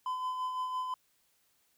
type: tone with tremolo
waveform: triangle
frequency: 1016 Hz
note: B5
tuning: 49 cents sharp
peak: -29 dBFS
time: 0.06-0.94 s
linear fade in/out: 2 ms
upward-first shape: sine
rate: 5.9 Hz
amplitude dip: 40%
effects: white hiss -72 dBFS RMS until 1.77 s